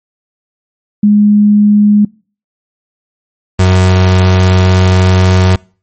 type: tone pair in turn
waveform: sine / 35% pulse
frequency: 207.7 / 92.52 Hz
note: G#3 / F#2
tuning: 0 / 0 cents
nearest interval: octave + major second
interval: 1400 cents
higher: first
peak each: -3 dBFS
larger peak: neither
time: 1.03-2.05 / 3.59-5.56 s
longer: second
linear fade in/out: 5 ms
effects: noise-tail reverb RT60 0.4 s tail -25 dB re dry + MP3 32 kbps